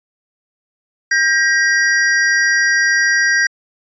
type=tone pair together; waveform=square; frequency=1598.3 / 1900 Hz; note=G6 / A#6; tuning=+33 / +33 cents; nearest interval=minor third; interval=300 cents; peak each=-15 dBFS; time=1.11-3.47 s; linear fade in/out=5 ms; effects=resampled to 16000 Hz